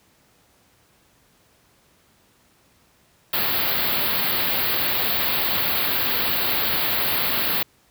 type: band-stop noise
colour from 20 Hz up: white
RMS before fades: -22 dBFS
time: 3.33-7.63 s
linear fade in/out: 5 ms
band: 4700 to 12000 Hz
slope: 96 dB/octave
effects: pink hiss -59 dBFS RMS until 7.9 s + high-pass 60 Hz 12 dB/octave